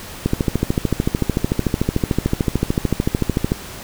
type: click train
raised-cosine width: 3 ms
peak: -3 dBFS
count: 45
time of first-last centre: 0.26-3.519 s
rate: 13.5 Hz
effects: pink hiss -34 dBFS RMS until 3.83 s